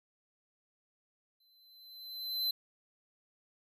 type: tone with exponential growth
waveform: square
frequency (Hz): 4055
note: B7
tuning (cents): +45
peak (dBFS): -29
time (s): 1.4-2.51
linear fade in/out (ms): 5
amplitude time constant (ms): 240
effects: none